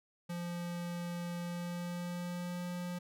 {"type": "tone with pitch glide", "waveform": "square", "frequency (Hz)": [173.6, 177.04], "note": ["F3", "F3"], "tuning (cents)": [-10, 24], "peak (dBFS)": -38, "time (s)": [0.29, 2.99], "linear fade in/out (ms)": 10, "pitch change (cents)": 34, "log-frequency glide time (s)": [1.39, 2.66], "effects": []}